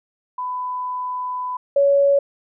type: tone pair in turn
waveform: sine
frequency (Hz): 1000 / 561.2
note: B5 / C#5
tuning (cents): +21 / +21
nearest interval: minor seventh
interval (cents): 1000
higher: first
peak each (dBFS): -23 / -12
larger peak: second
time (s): 0.38-1.57 / 1.76-2.19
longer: first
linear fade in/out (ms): 5
effects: none